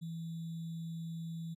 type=tone with sample-and-hold; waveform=sine; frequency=164.81 Hz; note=E3; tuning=in tune; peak=-38 dBFS; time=0.01-1.55 s; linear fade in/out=20 ms; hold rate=3675 Hz; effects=MP3 64 kbps